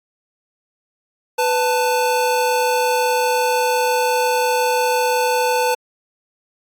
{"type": "tone pair together", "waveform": "square", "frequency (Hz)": [497.3, 886], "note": ["B4", "A5"], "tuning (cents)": [12, 12], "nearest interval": "minor seventh", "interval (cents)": 1000, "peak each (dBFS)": -19, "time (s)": [1.38, 5.75], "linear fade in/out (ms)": 10, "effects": ["AAC 64 kbps"]}